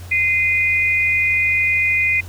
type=tone pair together; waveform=sine; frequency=2070 / 2463 Hz; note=C7 / D#7; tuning=-19 / -18 cents; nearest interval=minor third; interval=301 cents; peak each=-17 / -17 dBFS; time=0.11-2.21 s; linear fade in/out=10 ms; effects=added 89 Hz sine -32 dBFS peak until 2.28 s + pink hiss -42 dBFS RMS until 2.28 s